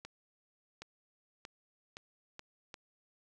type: accelerating click train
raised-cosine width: 0.2 ms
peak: -28 dBFS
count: 6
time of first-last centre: 0.05-2.742 s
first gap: 770 ms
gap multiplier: 0.82
effects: none